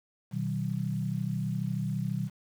sine chord, B major, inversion none, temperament equal with one note detuned, 123.47 / 155.56 / 189.87 Hz, B2 / D#3 / F#3, 0 / 0 / +45 cents, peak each -33 dBFS, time 0.31-2.3 s, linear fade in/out 50 ms, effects 9-bit

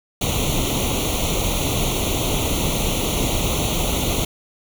pink noise with comb filter, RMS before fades -21 dBFS, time 0.21-4.25 s, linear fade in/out 5 ms, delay 0.3 ms, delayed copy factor +0.95, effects none

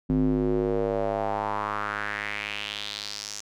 square tone with band-pass filter sweep, 51.91 Hz, G#1, in tune, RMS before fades -28 dBFS, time 0.09-3.41 s, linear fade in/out 10 ms, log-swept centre 230 to 6300 Hz, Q 3.3, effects none

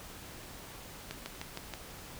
slowing click train, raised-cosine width 0.2 ms, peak -21 dBFS, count 5, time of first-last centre 1.11-1.738 s, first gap 150 ms, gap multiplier 1.03, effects pink hiss -48 dBFS RMS until 2.19 s

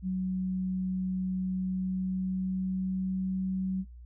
sine tone with pitch glide, 186.1 to 188.26 Hz, F#3 to F#3, +10 to +30 cents, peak -28 dBFS, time 0.02-3.85 s, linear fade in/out 50 ms, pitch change +20 cents, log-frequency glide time 1.48-3.47 s, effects noise-tail reverb RT60 0.1 s tail -21 dB re dry + added 60 Hz sine -45 dBFS peak until 4.05 s

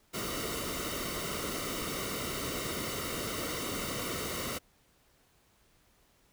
pink noise with comb filter, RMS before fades -36 dBFS, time 0.13-4.59 s, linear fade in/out 20 ms, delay 1.2 ms, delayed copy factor -0.7, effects pink hiss -67 dBFS RMS until 6.32 s

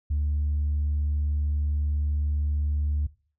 sine tone, 73.7 Hz, D2, 7 cents sharp, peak -21 dBFS, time 0.1-3.07 s, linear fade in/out 10 ms, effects noise-tail reverb RT60 0.4 s tail -20 dB re dry + tanh soft clip ceiling -20 dBFS

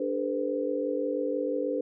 sine tone cluster, 292.5 / 411.5 / 461.9 / 508 Hz, D4 / G#4 / A#4 / B4, -7 / -16 / -16 / +49 cents, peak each -32 / -34 / -34 / -30 dBFS, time 0-1.81 s, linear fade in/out 5 ms, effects none

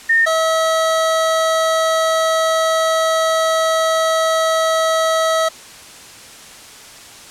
sine / 25% pulse tone pair in turn, 1826 / 645.6 Hz, A#6 / E5, -36 / -36 cents, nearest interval octave + tritone, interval 1800 cents, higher first, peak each -10 dBFS, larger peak neither, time 0.09-0.26 / 0.26-5.49 s, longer second, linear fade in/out 10 ms, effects white hiss -38 dBFS RMS until 7.3 s + low-pass 9000 Hz 12 dB/octave

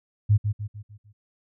sine tone with echo, 104.5 Hz, G#2, 11 cents sharp, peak -14 dBFS, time 0.29-0.38 s, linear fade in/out 20 ms, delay 150 ms, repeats 5, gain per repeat -7 dB, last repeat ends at 1.13 s, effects none

